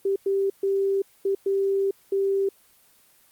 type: tone bursts at uneven times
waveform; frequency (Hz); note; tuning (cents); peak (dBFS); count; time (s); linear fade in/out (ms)
sine; 392; G4; 0; -20; 6; 0.05-0.16 / 0.26-0.5 / 0.63-1.02 / 1.25-1.35 / 1.46-1.91 / 2.12-2.49; 5
effects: white hiss -58 dBFS RMS until 3.31 s + Opus 24 kbps